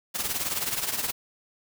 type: noise with tremolo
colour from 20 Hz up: white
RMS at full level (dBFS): -26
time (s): 0.14-1.12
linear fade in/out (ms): 20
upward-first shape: triangle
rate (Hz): 19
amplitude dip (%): 75
effects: none